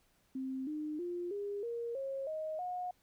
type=tone with pitch steps; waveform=sine; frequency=263.2 / 304.1 / 351.3 / 405.9 / 469 / 541.8 / 626 / 723.2 Hz; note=C4 / D#4 / F4 / G#4 / A#4 / C#5 / D#5 / F#5; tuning=+10 / -40 / +10 / -40 / +11 / -40 / +10 / -40 cents; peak=-36 dBFS; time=0.35-2.91 s; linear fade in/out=5 ms; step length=320 ms; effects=pink hiss -72 dBFS RMS until 3.02 s